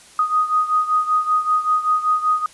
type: beating tone pair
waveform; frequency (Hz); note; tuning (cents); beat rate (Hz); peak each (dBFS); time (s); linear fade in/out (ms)
sine; 1244.5 / 1249.7; D#6 / D#6; 0 / +7; 5.2; -17 / -21; 0.19-2.46; 2
effects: white hiss -46 dBFS RMS until 2.53 s + resampled to 24000 Hz